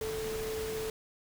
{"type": "tone in noise", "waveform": "sine", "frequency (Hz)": 439.2, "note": "A4", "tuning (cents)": -3, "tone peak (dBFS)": -34, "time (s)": [0.01, 0.9], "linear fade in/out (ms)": 2, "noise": "pink", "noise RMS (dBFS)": -41, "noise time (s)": [0.01, 0.9], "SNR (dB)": 4, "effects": []}